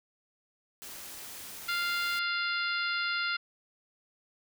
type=noise; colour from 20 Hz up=white; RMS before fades=-44 dBFS; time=0.82-2.19 s; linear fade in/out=0 ms
type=harmonic tone; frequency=697 Hz; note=F5; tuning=4 cents flat; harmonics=2 / 3 / 4 / 5 / 6 / 7; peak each=-31 / -36 / -38 / -40 / -39 / -42 dBFS; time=1.68-3.37 s; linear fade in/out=10 ms
effects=none